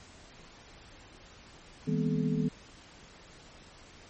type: tone cluster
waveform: sine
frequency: 159.3 / 200.7 / 236.1 / 251.3 / 430.2 Hz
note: D#3 / G3 / A#3 / B3 / A4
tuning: +41 / +41 / +22 / +30 / -39 cents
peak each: -30 / -33 / -34 / -33 / -38 dBFS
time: 1.87-2.49 s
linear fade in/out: 10 ms
effects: pink hiss -53 dBFS RMS until 4.09 s + MP3 32 kbps